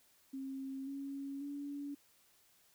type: tone with pitch steps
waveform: sine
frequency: 268.4 / 276.6 / 285 Hz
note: C4 / C#4 / C#4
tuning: +44 / -4 / +48 cents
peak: -40 dBFS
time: 0.33-1.95 s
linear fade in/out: 10 ms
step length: 540 ms
effects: white hiss -69 dBFS RMS until 2.74 s